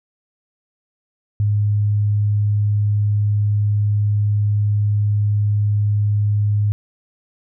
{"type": "tone", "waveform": "sine", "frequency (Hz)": 103.83, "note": "G#2", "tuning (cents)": 0, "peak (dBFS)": -14, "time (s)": [1.4, 6.72], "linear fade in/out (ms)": 0, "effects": []}